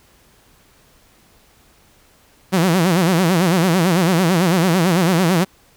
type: tone with vibrato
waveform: sawtooth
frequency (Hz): 176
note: F3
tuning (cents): +14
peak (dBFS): -9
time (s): 2.52-5.45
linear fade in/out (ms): 20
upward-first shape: sine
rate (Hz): 9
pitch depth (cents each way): 160
effects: pink hiss -53 dBFS RMS until 5.76 s